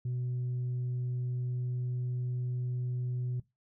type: tone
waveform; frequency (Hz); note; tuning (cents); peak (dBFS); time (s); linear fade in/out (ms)
sine; 124.4; B2; +13; -29; 0.05-3.4; 5
effects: noise-tail reverb RT60 0.2 s tail -19 dB re dry + tanh soft clip ceiling -29 dBFS